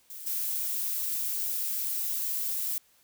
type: noise with level steps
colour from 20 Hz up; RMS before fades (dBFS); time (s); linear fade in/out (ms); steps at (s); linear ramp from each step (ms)
violet; -42 / -31; 0.1-2.78; 2; 0.26; 10
effects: white hiss -64 dBFS RMS until 3.03 s